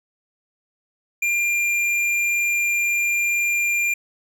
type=tone with hard clipping; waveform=sine; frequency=2393 Hz; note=D7; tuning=32 cents sharp; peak=-20 dBFS; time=1.22-3.94 s; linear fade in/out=5 ms; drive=10 dB; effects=none